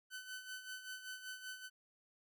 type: tone with tremolo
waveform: sawtooth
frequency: 1513 Hz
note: F#6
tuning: 38 cents sharp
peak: -40 dBFS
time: 0.1-1.7 s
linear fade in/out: 50 ms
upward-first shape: sine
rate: 5.2 Hz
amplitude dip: 65%
effects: none